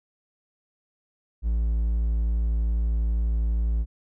triangle tone, 56.1 Hz, A1, 34 cents sharp, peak -19 dBFS, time 1.42-3.86 s, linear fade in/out 50 ms, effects none

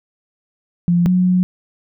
sine tone pair in turn, 173.8 / 182.07 Hz, F3 / F#3, -8 / -28 cents, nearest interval minor second, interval 80 cents, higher second, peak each -11 dBFS, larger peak neither, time 0.88-1.06 / 1.06-1.43 s, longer second, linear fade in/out 0 ms, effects none

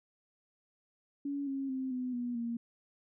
sine tone with pitch steps, 282.4 / 272 / 262 / 252.3 / 243 / 234.1 Hz, C#4 / C#4 / C4 / B3 / B3 / A#3, +32 / -33 / +2 / +37 / -28 / +8 cents, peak -33 dBFS, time 1.25-2.57 s, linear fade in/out 5 ms, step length 220 ms, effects none

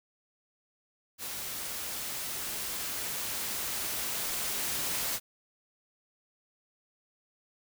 white noise with level ramp, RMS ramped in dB -38 to -32 dBFS, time 1.18-5.2 s, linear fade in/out 50 ms, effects none

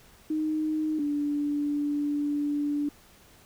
sine tone pair in turn, 310 / 291.4 Hz, D#4 / D4, -6 / -13 cents, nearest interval minor second, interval 107 cents, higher first, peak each -25 dBFS, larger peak neither, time 0.3-0.99 / 0.99-2.89 s, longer second, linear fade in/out 5 ms, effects pink hiss -56 dBFS RMS until 3.45 s

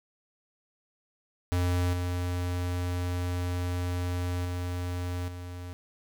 square tone with level steps, 89 Hz, F2, 33 cents sharp, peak -25 / -29 / -31 / -38 dBFS, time 1.52-5.73 s, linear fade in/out 0 ms, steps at 1.93 / 4.45 / 5.28 s, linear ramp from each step 2 ms, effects 11-bit

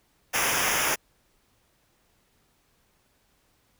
pink noise with comb filter, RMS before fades -25 dBFS, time 0.33-0.96 s, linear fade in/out 20 ms, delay 0.24 ms, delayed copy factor -0.9, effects pink hiss -67 dBFS RMS until 3.79 s

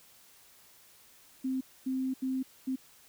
sine tone bursts at uneven times, 261.4 Hz, C4, 1 cent flat, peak -29 dBFS, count 4, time 1.44-1.61 / 1.86-2.14 / 2.22-2.43 / 2.67-2.76 s, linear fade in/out 10 ms, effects white hiss -59 dBFS RMS until 3.08 s

